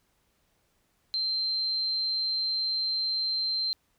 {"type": "tone", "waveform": "sine", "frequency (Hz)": 4131, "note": "C8", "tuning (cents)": -23, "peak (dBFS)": -26, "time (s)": [1.14, 3.73], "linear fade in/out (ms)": 0, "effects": ["pink hiss -71 dBFS RMS until 3.98 s"]}